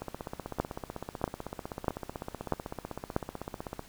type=two click trains; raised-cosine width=1 ms; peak=-12 / -22 dBFS; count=5 / 61; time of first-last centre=0.6-3.164 / 0.02-3.794 s; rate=1.56 / 15.9 Hz; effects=pink hiss -54 dBFS RMS until 3.88 s